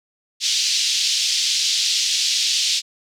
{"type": "band-pass noise", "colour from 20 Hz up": "white", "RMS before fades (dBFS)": -20, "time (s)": [0.4, 2.82], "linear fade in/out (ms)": 50, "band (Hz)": [3100, 5700], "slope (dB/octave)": 24, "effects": []}